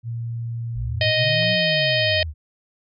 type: tone with pitch glide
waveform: sine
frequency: 116.54 to 117.22 Hz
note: A#2 to A#2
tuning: 0 to +10 cents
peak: -25 dBFS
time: 0.03-1.57 s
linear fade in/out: 50 ms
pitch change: +10 cents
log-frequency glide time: 1.01-1.12 s
type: linear two-way sweep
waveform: sine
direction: up then down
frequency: 43.65 to 185 to 70.3 Hz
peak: -26 dBFS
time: 0.74-2.34 s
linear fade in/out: 50 ms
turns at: 1.52 s
type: harmonic tone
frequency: 622.3 Hz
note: D#5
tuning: in tune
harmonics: 1 / 3 / 4 / 5 / 6 / 7 / 8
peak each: -22 / -24 / -26 / -24 / -29 / -28 / -30 dBFS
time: 1.01-2.23 s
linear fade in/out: 2 ms
type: clicks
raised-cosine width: 1 ms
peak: -28 dBFS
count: 2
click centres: 1.424 / 1.432 s
effects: none